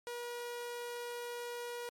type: tone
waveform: sawtooth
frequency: 480.3 Hz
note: B4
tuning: 48 cents flat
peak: -36 dBFS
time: 0.07-1.89 s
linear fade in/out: 0 ms
effects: MP3 64 kbps